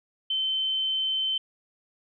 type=tone; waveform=sine; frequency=3081 Hz; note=G7; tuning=31 cents flat; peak=-24 dBFS; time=0.3-1.38 s; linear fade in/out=5 ms; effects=none